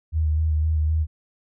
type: tone with vibrato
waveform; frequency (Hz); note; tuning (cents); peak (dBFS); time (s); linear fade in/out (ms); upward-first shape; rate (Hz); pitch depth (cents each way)
sine; 78; D#2; +5; -18; 0.12-1.07; 50; square; 3.9; 24
effects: none